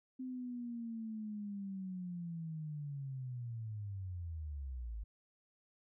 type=linear sweep; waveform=sine; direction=down; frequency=259.4 to 51.2 Hz; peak=-40 dBFS; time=0.19-5.04 s; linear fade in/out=10 ms; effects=none